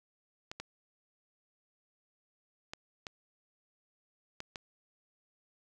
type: clicks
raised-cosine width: 0.2 ms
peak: -23 dBFS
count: 6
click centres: 0.515 / 0.6 / 2.735 / 3.068 / 4.404 / 4.558 s
effects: none